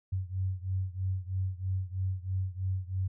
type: beating tone pair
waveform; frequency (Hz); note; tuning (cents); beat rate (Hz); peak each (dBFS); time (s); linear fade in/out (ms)
sine; 92.9 / 96; F#2 / G2; +7 / -36; 3.1; -32 / -34; 0.12-3.08; 10
effects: none